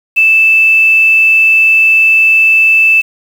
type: tone with quantisation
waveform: sine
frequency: 2637 Hz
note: E7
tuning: in tune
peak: -4 dBFS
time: 0.16-3.02 s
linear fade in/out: 20 ms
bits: 5
effects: none